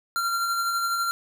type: tone with tremolo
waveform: square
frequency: 1376 Hz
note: F6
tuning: 26 cents flat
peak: -23 dBFS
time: 0.16-1.11 s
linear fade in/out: 0 ms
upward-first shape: sine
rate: 12 Hz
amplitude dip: 30%
effects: none